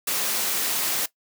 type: noise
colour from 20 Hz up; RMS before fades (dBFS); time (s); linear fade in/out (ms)
white; -25; 0.07-1.06; 5
effects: noise-tail reverb RT60 0.1 s tail -18 dB re dry + high-pass 200 Hz 12 dB/octave